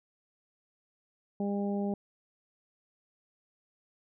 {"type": "harmonic tone", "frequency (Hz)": 201.4, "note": "G3", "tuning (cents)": 47, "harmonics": [1, 2, 3, 4], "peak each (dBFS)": [-30, -36, -40, -42], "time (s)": [1.4, 1.94], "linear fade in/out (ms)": 2, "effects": []}